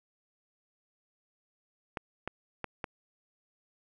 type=clicks; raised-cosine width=0.5 ms; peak=-19 dBFS; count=4; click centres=1.972 / 2.276 / 2.643 / 2.842 s; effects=none